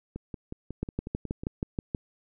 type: two click trains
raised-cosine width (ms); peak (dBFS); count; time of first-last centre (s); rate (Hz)
3; -23 / -16; 8 / 8; 0.16-1.435 / 0.83-1.948; 5.49 / 6.26
effects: none